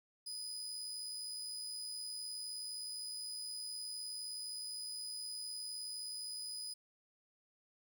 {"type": "tone with amplitude modulation", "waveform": "30% pulse", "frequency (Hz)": 4978, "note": "D#8", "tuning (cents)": 0, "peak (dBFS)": -38, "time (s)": [0.26, 6.74], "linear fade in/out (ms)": 10, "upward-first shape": "sine", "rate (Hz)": 79.4, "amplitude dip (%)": 25, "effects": ["13-bit"]}